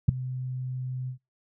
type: tone with ADSR envelope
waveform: sine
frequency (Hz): 128.1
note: C3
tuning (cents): -36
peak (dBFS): -10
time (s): 0.08-1.18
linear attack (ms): 10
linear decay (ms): 6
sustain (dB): -20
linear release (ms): 97
effects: noise-tail reverb RT60 0.2 s tail -25 dB re dry